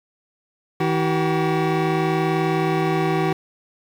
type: tone pair together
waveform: 25% pulse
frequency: 160.1 / 380.8 Hz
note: D#3 / F#4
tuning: +50 / +50 cents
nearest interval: octave + minor third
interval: 1500 cents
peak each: -17 dBFS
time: 0.8-3.33 s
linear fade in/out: 5 ms
effects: low-pass 3000 Hz 12 dB/octave + 7-bit